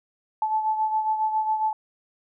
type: beating tone pair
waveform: sine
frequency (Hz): 868 / 875.3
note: A5 / A5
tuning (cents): -24 / -9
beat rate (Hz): 7.3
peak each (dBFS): -22 / -30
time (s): 0.42-1.73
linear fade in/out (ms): 2
effects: none